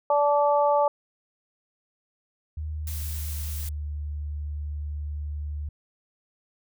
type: harmonic tone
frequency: 290 Hz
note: D4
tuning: 22 cents flat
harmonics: 2 / 3 / 4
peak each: -21 / -22 / -28 dBFS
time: 0.1-0.88 s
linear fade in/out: 2 ms
type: tone with pitch glide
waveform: sine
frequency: 77 to 74.03 Hz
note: D#2 to D2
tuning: -17 to +14 cents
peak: -29 dBFS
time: 2.57-5.69 s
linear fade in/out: 5 ms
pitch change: -69 cents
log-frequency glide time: 2.67-3.88 s
type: noise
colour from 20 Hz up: blue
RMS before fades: -38 dBFS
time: 2.87-3.69 s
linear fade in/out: 2 ms
effects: none